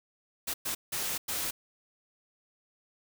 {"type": "noise bursts at uneven times", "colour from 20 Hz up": "white", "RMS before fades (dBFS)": -33, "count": 4, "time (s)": [[0.47, 0.54], [0.65, 0.75], [0.92, 1.18], [1.28, 1.51]], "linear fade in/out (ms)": 10, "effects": []}